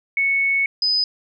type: tone pair in turn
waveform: sine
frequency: 2211 / 5007 Hz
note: C#7 / D#8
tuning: -5 / +10 cents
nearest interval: octave + major second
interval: 1415 cents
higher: second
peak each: -16 / -16 dBFS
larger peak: neither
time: 0.17-0.66 / 0.82-1.04 s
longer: first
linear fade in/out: 2 ms
effects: none